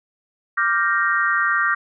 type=chord; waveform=sine; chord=G minor seventh; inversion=second; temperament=equal; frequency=1174.7 / 1396.9 / 1568 / 1864.7 Hz; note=D6 / F6 / G6 / Bb6; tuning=0 / 0 / 0 / 0 cents; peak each=-22 dBFS; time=0.57-1.75 s; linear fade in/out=10 ms; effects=none